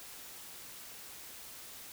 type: silence
effects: white hiss -49 dBFS RMS until 1.92 s